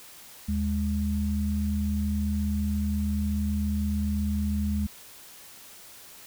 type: tone pair together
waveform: sine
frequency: 77.24 / 206.2 Hz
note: D#2 / G#3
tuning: -12 / -12 cents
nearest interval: octave + perfect fourth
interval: 1700 cents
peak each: -27 dBFS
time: 0.48-4.87 s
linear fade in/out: 10 ms
effects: white hiss -48 dBFS RMS until 6.26 s